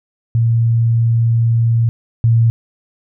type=tone pair in turn; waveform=sine; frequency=115.6 / 115.12 Hz; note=A#2 / A#2; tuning=-14 / -21 cents; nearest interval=unison; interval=7 cents; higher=first; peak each=-10 / -8 dBFS; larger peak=second; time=0.35-1.89 / 2.24-2.5 s; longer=first; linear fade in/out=0 ms; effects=none